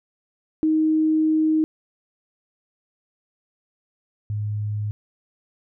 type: tone pair in turn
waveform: sine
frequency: 313.4 / 104.98 Hz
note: D#4 / G#2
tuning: +13 / +19 cents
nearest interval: octave + perfect fifth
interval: 1894 cents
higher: first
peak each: -16 / -23 dBFS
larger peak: first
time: 0.63-1.64 / 4.3-4.91 s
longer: first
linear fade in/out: 0 ms
effects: none